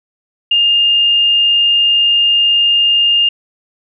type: tone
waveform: sine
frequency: 2819 Hz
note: F7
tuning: 16 cents sharp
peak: -8 dBFS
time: 0.51-3.29 s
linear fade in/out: 5 ms
effects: none